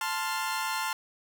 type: chord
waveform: sawtooth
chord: F major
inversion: first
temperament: equal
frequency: 880 / 1046.5 / 1396.9 Hz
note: A5 / C6 / F6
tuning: 0 / 0 / 0 cents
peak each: -29 / -30 / -31 dBFS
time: 0.01-0.93 s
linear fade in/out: 2 ms
effects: none